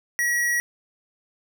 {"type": "tone", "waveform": "square", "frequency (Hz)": 1916, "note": "A#6", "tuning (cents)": 47, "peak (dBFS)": -21, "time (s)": [0.19, 0.6], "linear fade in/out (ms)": 0, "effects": []}